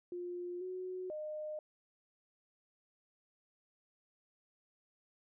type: tone with pitch steps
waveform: sine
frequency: 353.8 / 368.7 / 611 Hz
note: F4 / F#4 / D#5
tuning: +23 / -6 / -32 cents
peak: -39 dBFS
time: 0.12-1.59 s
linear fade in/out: 2 ms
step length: 490 ms
effects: none